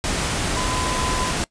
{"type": "tone in noise", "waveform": "sine", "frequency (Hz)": 1012, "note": "B5", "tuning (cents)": 42, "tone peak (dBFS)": -27, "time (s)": [0.57, 1.31], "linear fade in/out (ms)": 0, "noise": "pink", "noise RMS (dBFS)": -23, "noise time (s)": [0.04, 1.44], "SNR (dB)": -7, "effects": ["noise-tail reverb RT60 0.1 s tail -21 dB re dry", "resampled to 22050 Hz"]}